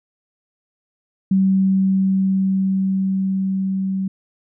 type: tone with level ramp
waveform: sine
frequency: 191.5 Hz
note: G3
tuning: 40 cents flat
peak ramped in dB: -12 to -19 dBFS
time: 1.31-4.08 s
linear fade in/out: 5 ms
effects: none